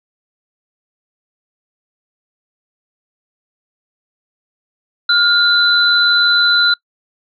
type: tone pair together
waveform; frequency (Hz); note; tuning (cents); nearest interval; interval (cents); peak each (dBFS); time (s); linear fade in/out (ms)
sine; 1414 / 4007; F6 / B7; +21 / +24; octave + tritone; 1803; -12; 5.09-6.74; 5
effects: noise-tail reverb RT60 0.1 s tail -25 dB re dry